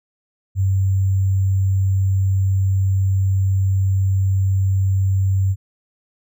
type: tone with sample-and-hold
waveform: sine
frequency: 96 Hz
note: G2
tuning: 36 cents flat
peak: -14 dBFS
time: 0.55-5.56 s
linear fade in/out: 50 ms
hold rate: 7350 Hz
effects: none